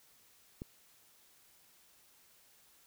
click, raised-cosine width 3 ms, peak -28 dBFS, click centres 0.619 s, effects white hiss -65 dBFS RMS until 2.86 s

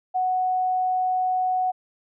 sine tone, 740 Hz, F#5, in tune, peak -20 dBFS, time 0.14-1.72 s, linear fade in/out 20 ms, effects none

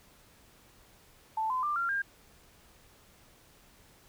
sine tone with pitch steps, 880 / 1022.6 / 1188.3 / 1380.9 / 1604.6 Hz, A5 / C6 / D6 / F6 / G6, 0 / -40 / +20 / -20 / +40 cents, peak -28 dBFS, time 1.37-2.02 s, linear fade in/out 5 ms, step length 130 ms, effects pink hiss -60 dBFS RMS until 4.08 s

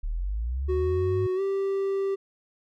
sine linear sweep, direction up, 34.65 to 103.8 Hz, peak -26 dBFS, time 0.03-1.27 s, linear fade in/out 10 ms
triangle tone with pitch glide, 370 to 391.1 Hz, F#4 to G4, 0 to -4 cents, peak -22 dBFS, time 0.68-2.16 s, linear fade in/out 20 ms, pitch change +96 cents, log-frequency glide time 1.35-1.41 s
effects none

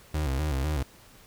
35% pulse tone with vibrato, 71.5 Hz, D2, 46 cents flat, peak -24 dBFS, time 0.14-0.83 s, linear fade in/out 5 ms, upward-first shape square, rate 4 Hz, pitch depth 120 cents each way, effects pink hiss -54 dBFS RMS until 1.26 s

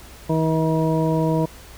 harmonic tone, 159.8 Hz, D#3, 47 cents sharp, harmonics 1 / 2 / 3 / 4 / 6, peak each -20 / -23 / -25 / -26 / -28 dBFS, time 0.29-1.46 s, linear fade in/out 10 ms, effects added 60 Hz sine -43 dBFS peak until 1.77 s + pink hiss -44 dBFS RMS until 1.77 s

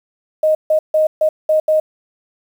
sine tone bursts at uneven times, 622.3 Hz, D#5, in tune, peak -10 dBFS, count 6, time 0.43-0.55 / 0.7-0.79 / 0.94-1.07 / 1.21-1.29 / 1.49-1.6 / 1.68-1.8 s, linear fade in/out 5 ms, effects 7-bit

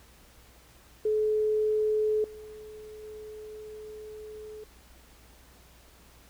sine tone with level steps, 428.9 Hz, A4, 44 cents flat, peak -23 / -42 / -40 dBFS, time 1.05-4.64 s, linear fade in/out 5 ms, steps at 2.24 / 3.03 s, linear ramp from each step 2 ms, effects added 60 Hz sine -57 dBFS peak until 6.29 s + pink hiss -57 dBFS RMS until 6.29 s

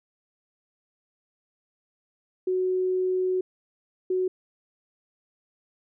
sine tone bursts at uneven times, 370 Hz, F#4, in tune, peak -22 dBFS, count 2, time 2.47-3.41 / 4.1-4.28 s, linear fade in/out 5 ms, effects none

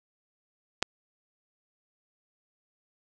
clicks, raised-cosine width 0.2 ms, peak -25 / -6 dBFS, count 2, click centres 0.822 / 0.826 s, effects none

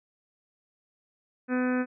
harmonic tone, 251.7 Hz, B3, 33 cents sharp, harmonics 1 / 2 / 3 / 4 / 5 / 6 / 7 / 8 / 9 / 10, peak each -25 / -32 / -41 / -43 / -40 / -36 / -40 / -49 / -48 / -46 dBFS, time 1.48-1.86 s, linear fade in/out 50 ms, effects none

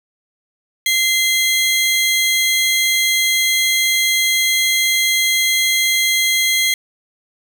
sawtooth tone pair together, 2069 / 3284 Hz, C7 / G#7, -20 / -20 cents, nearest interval minor sixth, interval 800 cents, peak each -12 / -15 dBFS, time 0.86-6.74 s, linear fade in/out 2 ms, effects none

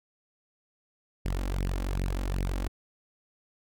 sawtooth tone with flanger, 46.25 Hz, F#1, in tune, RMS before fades -30 dBFS, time 1.25-2.68 s, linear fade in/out 10 ms, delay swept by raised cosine 0.37 to 3.77 ms, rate 2.6 Hz, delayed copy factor +0.75, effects none

